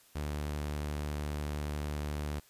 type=tone; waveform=sawtooth; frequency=74.1 Hz; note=D2; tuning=16 cents sharp; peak=-30 dBFS; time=0.15-2.4 s; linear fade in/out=10 ms; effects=white hiss -62 dBFS RMS until 2.49 s + resampled to 32000 Hz